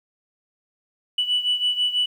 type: beating tone pair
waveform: sine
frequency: 2960 / 2966.1 Hz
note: F#7 / F#7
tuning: 0 / +4 cents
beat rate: 6.1 Hz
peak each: -20 / -24 dBFS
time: 1.18-2.06 s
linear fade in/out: 5 ms
effects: tanh soft clip ceiling -14 dBFS + 9-bit